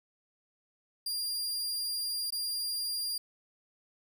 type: tone with dropouts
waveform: sawtooth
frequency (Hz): 4796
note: D8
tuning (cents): +36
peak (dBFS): -29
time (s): 1.06-3.18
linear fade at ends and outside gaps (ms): 5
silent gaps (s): 2.305-2.323
effects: none